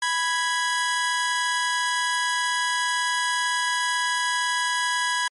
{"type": "tone pair together", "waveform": "sawtooth", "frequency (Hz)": [987.8, 1659], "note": ["B5", "G#6"], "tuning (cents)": [0, -2], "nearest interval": "major sixth", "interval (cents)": 898, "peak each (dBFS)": -21, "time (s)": [0.02, 5.28], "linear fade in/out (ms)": 5, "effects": ["MP3 48 kbps"]}